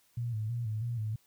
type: tone with vibrato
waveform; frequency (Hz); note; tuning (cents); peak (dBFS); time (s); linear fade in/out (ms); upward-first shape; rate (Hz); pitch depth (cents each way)
sine; 113.5; A#2; -46; -31; 0.17-1.16; 5; square; 3.1; 81
effects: white hiss -68 dBFS RMS until 1.26 s